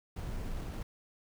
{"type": "noise with sample-and-hold", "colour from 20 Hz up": "brown", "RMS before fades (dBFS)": -38, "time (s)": [0.16, 0.83], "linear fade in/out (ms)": 5, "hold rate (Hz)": 7350, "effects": []}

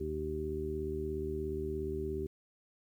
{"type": "harmonic tone", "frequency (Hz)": 77, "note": "D#2", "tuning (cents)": -17, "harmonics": [1, 2, 3, 4, 5], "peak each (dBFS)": [-40, -45, -45, -44, -36], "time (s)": [0, 2.27], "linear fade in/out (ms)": 10, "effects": ["11-bit"]}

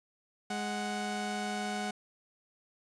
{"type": "tone pair together", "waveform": "sawtooth", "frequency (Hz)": [207.7, 740.2], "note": ["G#3", "F#5"], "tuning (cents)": [0, 0], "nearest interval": "octave + minor seventh", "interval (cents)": 2200, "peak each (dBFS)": [-32, -32], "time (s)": [0.5, 1.91], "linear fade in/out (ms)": 5, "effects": ["resampled to 22050 Hz"]}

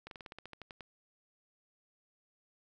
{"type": "slowing click train", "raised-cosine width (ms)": 0.3, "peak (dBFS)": -30, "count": 12, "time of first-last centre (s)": [0.07, 0.808], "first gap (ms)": 42, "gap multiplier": 1.09, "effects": []}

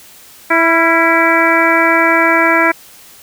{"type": "harmonic tone with a mistuned harmonic", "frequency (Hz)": 329.6, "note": "E4", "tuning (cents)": 0, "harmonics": [1, 2, 3, 4, 5, 6, 7], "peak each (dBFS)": [-16, -16, -16, -16, -16, -16, -16], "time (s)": [0.5, 2.72], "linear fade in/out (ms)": 10, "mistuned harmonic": 4, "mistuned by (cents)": 50, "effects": ["white hiss -40 dBFS RMS until 3.22 s"]}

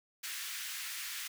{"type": "high-pass noise", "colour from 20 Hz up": "pink", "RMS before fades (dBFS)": -41, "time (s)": [0.23, 1.28], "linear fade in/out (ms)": 10, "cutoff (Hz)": 1600, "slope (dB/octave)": 24, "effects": []}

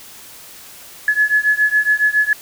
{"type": "beating tone pair", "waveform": "sine", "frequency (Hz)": [1702, 1709.2], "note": ["G#6", "G#6"], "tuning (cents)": [42, 49], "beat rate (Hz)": 7.2, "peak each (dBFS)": [-15, -16], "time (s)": [1.08, 2.33], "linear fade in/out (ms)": 2, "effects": ["white hiss -39 dBFS RMS until 2.41 s"]}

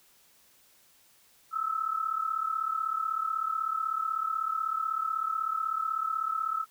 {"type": "tone pair together", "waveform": "sine", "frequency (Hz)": [1282.4, 1318.5], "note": ["E6", "E6"], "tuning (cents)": [-48, 0], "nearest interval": "unison", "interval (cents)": 48, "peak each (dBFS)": [-32, -30], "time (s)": [1.51, 6.66], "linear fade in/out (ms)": 50, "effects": ["white hiss -62 dBFS RMS until 6.7 s"]}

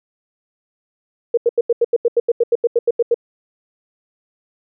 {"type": "tone bursts", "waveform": "sine", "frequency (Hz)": 471.1, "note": "A#4", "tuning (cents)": 18, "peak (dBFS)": -10, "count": 16, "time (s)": [1.34, 3.144], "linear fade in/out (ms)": 5, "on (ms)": 34, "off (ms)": 84, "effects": []}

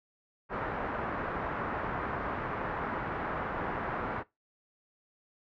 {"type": "low-pass noise", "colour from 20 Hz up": "white", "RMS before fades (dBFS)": -35, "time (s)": [0.49, 4.24], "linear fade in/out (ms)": 50, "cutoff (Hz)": 1500, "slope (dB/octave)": 24, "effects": ["noise-tail reverb RT60 0.2 s tail -20 dB re dry"]}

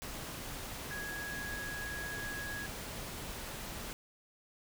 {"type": "tone in noise", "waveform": "sine", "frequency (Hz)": 1661.2, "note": "G#6", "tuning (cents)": 0, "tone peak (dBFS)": -40, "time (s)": [0.91, 2.66], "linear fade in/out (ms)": 0, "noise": "pink", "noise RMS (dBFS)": -43, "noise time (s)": [0.02, 3.93], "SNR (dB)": 0, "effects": []}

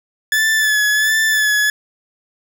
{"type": "tone with vibrato", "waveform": "40% pulse", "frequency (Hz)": 1730, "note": "A6", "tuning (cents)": -30, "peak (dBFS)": -12, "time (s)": [0.32, 1.7], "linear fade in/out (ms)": 2, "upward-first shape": "sine", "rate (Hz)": 1.4, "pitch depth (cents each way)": 37, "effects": []}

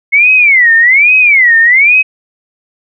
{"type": "tone with vibrato", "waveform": "sine", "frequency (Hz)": 2147, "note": "C7", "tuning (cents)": 44, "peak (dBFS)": -3, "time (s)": [0.12, 2.03], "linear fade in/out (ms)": 20, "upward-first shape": "sine", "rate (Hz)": 1.2, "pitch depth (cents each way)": 290, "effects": []}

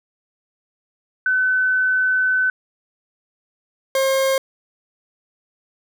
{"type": "tone pair in turn", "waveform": ["sine", "40% pulse"], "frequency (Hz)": [1513, 534.9], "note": ["F#6", "C5"], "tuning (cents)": [38, 38], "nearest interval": "octave + tritone", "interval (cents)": 1800, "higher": "first", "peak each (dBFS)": -15, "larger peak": "neither", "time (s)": [[1.26, 2.5], [3.95, 4.38]], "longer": "first", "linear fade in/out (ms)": 2, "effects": []}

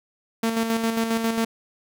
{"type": "tone with tremolo", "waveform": "sawtooth", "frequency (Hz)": 226.8, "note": "A#3", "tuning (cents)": -47, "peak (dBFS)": -16, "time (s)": [0.43, 1.45], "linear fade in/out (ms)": 5, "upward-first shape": "square", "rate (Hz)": 7.4, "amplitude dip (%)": 45, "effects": []}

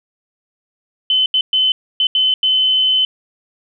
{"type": "tone bursts at uneven times", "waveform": "sine", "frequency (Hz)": 3044, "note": "F#7", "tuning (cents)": 48, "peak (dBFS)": -11, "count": 6, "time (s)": [[1.1, 1.26], [1.34, 1.41], [1.53, 1.72], [2, 2.07], [2.15, 2.34], [2.43, 3.05]], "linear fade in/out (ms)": 2, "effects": []}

